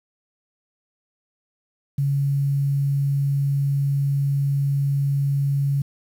sine tone with quantisation, 140 Hz, C#3, 18 cents sharp, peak -18 dBFS, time 1.98-5.82 s, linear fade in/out 5 ms, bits 8, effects none

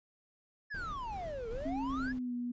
triangle exponential two-way sweep, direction down then up, 1760 to 440 to 1760 Hz, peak -36 dBFS, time 0.7-2.13 s, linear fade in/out 20 ms, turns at 1.49 s
brown noise with tremolo, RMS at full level -44 dBFS, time 0.74-2.19 s, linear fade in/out 5 ms, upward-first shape square, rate 2.6 Hz, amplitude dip 35%
sine tone with pitch glide, 269.5 to 242.9 Hz, C#4 to B3, -49 to -29 cents, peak -34 dBFS, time 1.65-2.52 s, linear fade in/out 10 ms, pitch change -180 cents, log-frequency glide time 1.89-2.34 s
effects resampled to 16000 Hz

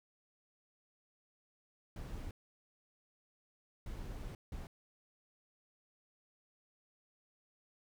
brown noise bursts at uneven times, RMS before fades -44 dBFS, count 3, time 1.96-2.31 / 3.86-4.35 / 4.52-4.67 s, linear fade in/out 2 ms, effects none

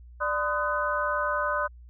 sine tone cluster, 591 / 1019 / 1249 / 1502 Hz, D5 / C6 / D#6 / F#6, +11 / -46 / +6 / +26 cents, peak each -30 dBFS, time 0.2-1.68 s, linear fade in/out 20 ms, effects added 60 Hz sine -45 dBFS peak until 1.89 s

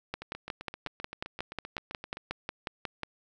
two click trains, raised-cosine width 0.3 ms, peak -24 / -17 dBFS, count 16 / 17, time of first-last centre 0.22-2.171 / 0.14-3.033 s, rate 7.69 / 5.53 Hz, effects none

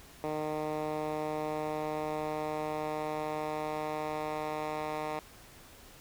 10% pulse tone with band-pass filter sweep, 153.2 Hz, D#3, 27 cents flat, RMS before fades -35 dBFS, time 0.24-5.19 s, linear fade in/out 0 ms, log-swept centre 540 to 1000 Hz, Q 0.75, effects pink hiss -54 dBFS RMS until 6 s

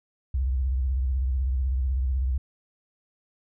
sine tone with vibrato, 64.9 Hz, C2, 13 cents flat, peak -22 dBFS, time 0.34-2.38 s, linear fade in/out 5 ms, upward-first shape sine, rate 16 Hz, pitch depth 140 cents each way, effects none

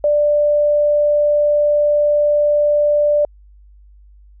sine tone, 590 Hz, D5, 8 cents sharp, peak -11 dBFS, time 0.04-3.25 s, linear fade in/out 2 ms, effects added 50 Hz sine -42 dBFS peak until 4.4 s

